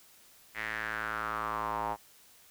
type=tone with band-pass filter sweep; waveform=square; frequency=55 Hz; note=A1; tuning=in tune; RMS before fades=-35 dBFS; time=0.54-1.97 s; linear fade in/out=50 ms; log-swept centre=2000 to 870 Hz; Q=4.6; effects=white hiss -59 dBFS RMS until 2.5 s